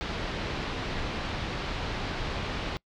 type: low-pass noise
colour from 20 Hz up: pink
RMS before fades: -33 dBFS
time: 0.01-2.77 s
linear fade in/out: 0 ms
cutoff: 4400 Hz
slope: 24 dB/octave
effects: noise-tail reverb RT60 0.1 s tail -25 dB re dry